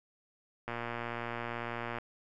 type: click train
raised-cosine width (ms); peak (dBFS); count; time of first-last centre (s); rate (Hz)
0.5; -22; 155; 0.68-1.985; 118
effects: none